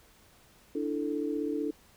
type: chord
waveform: sine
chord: D suspended second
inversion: none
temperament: equal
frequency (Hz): 293.7 / 329.6 / 440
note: D4 / E4 / A4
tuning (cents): 0 / 0 / 0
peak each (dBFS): -32 / -35 / -34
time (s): 0.75-1.71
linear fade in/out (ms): 5
effects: pink hiss -60 dBFS RMS until 1.96 s